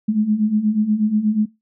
sine beating tone pair, 207.7 / 216 Hz, G#3 / A3, 0 / -32 cents, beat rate 8.3 Hz, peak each -21 / -16 dBFS, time 0.08-1.46 s, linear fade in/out 10 ms, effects noise-tail reverb RT60 0.2 s tail -20 dB re dry

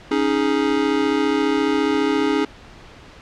square chord, C# suspended second, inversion none, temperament just, 277.2 / 311.8 / 415.8 Hz, C#4 / D#4 / G#4, 0 / +4 / +2 cents, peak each -22 dBFS, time 0.11-2.45 s, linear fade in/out 5 ms, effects pink hiss -43 dBFS RMS until 3.21 s + low-pass 4000 Hz 12 dB/octave

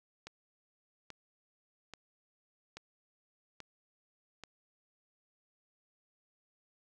click train, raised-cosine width 0.2 ms, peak -28 dBFS, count 6, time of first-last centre 0.27-4.437 s, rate 1.2 Hz, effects none

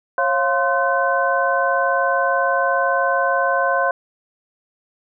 sine tone cluster, 544 / 698 / 1041 / 1520 Hz, C#5 / F5 / C6 / F#6, -33 / -1 / -9 / +46 cents, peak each -21 dBFS, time 0.18-3.91 s, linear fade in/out 2 ms, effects none

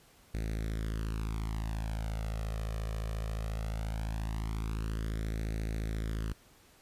sawtooth tone with flanger, 54.3 Hz, A1, 22 cents flat, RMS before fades -35 dBFS, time 0.34-6.33 s, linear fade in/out 5 ms, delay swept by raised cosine 0.48 to 1.68 ms, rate 0.19 Hz, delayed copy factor +0.95, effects pink hiss -61 dBFS RMS until 6.81 s + resampled to 32000 Hz

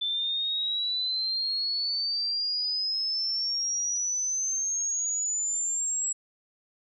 sine exponential sweep, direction up, 3520 to 7730 Hz, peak -26 dBFS, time 0.01-6.13 s, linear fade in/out 10 ms, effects none

